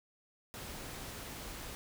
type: noise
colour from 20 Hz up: pink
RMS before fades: -45 dBFS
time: 0.54-1.75 s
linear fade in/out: 0 ms
effects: none